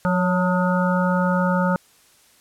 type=harmonic tone with a mistuned harmonic; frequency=179.9 Hz; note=F#3; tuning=48 cents flat; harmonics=1 / 3 / 5 / 7 / 8; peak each=-19 / -24 / -26 / -27 / -28 dBFS; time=0.05-1.76 s; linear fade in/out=0 ms; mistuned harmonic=3; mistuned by=+43 cents; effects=white hiss -55 dBFS RMS until 2.4 s + low-pass 12000 Hz 12 dB/octave